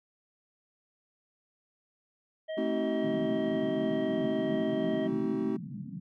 harmonic tone, 633 Hz, D#5, 30 cents sharp, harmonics 1 / 3 / 5, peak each -33 / -46 / -49 dBFS, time 2.48-5.08 s, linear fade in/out 20 ms
triangle chord, A diminished seventh, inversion none, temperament just, 220 / 264 / 316.8 / 380.2 Hz, A3 / C4 / Eb4 / Gb4, 0 / +16 / +31 / +47 cents, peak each -32 dBFS, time 2.57-5.57 s, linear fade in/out 10 ms
pink band-pass noise, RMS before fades -40 dBFS, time 3.02-6 s, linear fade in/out 20 ms, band 140 to 230 Hz, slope 48 dB/octave
effects none

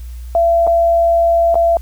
sine tone with dropouts, 675 Hz, E5, 41 cents sharp, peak -9 dBFS, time 0.35-1.77 s, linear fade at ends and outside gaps 1 ms, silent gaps 0.668-0.674 / 1.544-1.554 s, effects added 60 Hz sine -26 dBFS peak until 1.81 s + white hiss -48 dBFS RMS until 1.81 s

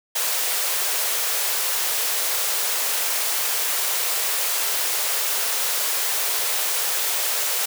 white high-pass noise, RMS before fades -23 dBFS, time 0.15-7.66 s, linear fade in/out 10 ms, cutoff 400 Hz, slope 48 dB/octave, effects none

